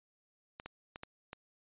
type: clicks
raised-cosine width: 0.3 ms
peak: -27 dBFS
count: 5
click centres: 0.599 / 0.66 / 0.959 / 1.034 / 1.331 s
effects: resampled to 8000 Hz